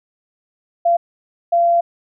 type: tone bursts at uneven times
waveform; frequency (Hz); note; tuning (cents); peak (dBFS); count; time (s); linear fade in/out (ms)
sine; 686; F5; -31; -11; 2; 0.85-0.97 / 1.52-1.81; 10
effects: none